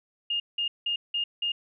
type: tone bursts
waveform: sine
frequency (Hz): 2833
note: F7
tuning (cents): +24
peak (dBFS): -25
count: 5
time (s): 0.3-1.52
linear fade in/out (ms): 5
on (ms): 100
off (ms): 180
effects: none